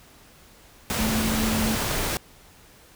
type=tone in noise; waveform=sine; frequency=220 Hz; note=A3; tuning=in tune; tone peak=-24 dBFS; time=0.99-1.75 s; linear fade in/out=0 ms; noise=pink; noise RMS=-26 dBFS; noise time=0.9-2.17 s; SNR=-1 dB; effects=pink hiss -52 dBFS RMS until 2.95 s